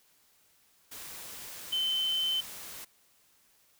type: tone in noise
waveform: sine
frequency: 3069 Hz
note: G7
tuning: 37 cents flat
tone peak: -27 dBFS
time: 1.72-2.41 s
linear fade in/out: 10 ms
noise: white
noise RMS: -44 dBFS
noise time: 0.91-2.85 s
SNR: +14 dB
effects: white hiss -66 dBFS RMS until 3.79 s